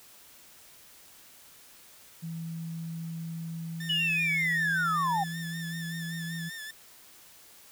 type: tone with pitch glide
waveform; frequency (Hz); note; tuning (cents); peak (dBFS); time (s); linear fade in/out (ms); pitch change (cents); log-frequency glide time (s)
sine; 164.81 to 166.05; E3 to E3; 0 to +13; -34; 2.22-6.5; 20; +13; 4.55-5.19
type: tone with vibrato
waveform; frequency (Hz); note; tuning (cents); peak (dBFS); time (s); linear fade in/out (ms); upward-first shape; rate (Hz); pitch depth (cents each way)
sawtooth; 1770; A6; +10; -35; 3.8-6.71; 5; sine; 5.2; 57
type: linear sweep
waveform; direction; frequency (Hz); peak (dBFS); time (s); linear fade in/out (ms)
sine; down; 2960 to 755; -25; 3.89-5.24; 10
effects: white hiss -54 dBFS RMS until 7.71 s